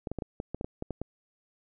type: clicks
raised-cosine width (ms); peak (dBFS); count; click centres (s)
2; -20; 11; 0.072 / 0.116 / 0.187 / 0.222 / 0.401 / 0.546 / 0.611 / 0.645 / 0.824 / 0.907 / 1.016
effects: none